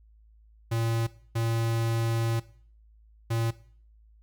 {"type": "tone bursts at uneven times", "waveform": "square", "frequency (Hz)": 114.6, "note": "A#2", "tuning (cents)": -29, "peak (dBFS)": -26, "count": 3, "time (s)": [[0.71, 1.07], [1.35, 2.4], [3.3, 3.51]], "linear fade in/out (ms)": 10, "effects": ["noise-tail reverb RT60 0.5 s tail -17 dB re dry", "added 54 Hz sine -54 dBFS peak until 4.22 s"]}